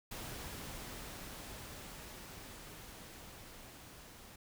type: noise with level ramp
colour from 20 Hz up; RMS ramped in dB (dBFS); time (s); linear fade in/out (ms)
pink; -45 to -55; 0.11-4.36; 5
effects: none